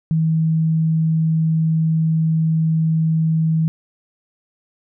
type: tone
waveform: sine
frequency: 160.4 Hz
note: E3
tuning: 47 cents flat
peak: -14 dBFS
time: 0.11-3.68 s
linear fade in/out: 0 ms
effects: none